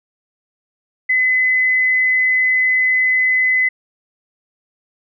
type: tone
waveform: sine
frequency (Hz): 2023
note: B6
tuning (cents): +41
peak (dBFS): -12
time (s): 1.09-3.69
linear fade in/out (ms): 10
effects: none